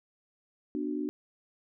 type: chord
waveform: sine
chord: B minor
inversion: none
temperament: just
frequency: 246.9 / 296.3 / 370.4 Hz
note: B3 / D4 / F#4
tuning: 0 / +15 / +2 cents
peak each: -36 / -32 / -38 dBFS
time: 0.75-1.09 s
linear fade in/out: 0 ms
effects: none